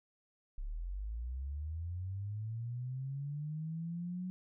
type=linear sweep; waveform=sine; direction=up; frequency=32.7 to 185 Hz; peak=-37 dBFS; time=0.58-4.3 s; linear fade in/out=0 ms; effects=none